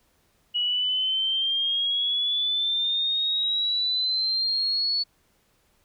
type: exponential sweep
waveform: sine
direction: up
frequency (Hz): 2910 to 4435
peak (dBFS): -22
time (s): 0.54-5.04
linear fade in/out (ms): 20
effects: pink hiss -66 dBFS RMS until 5.84 s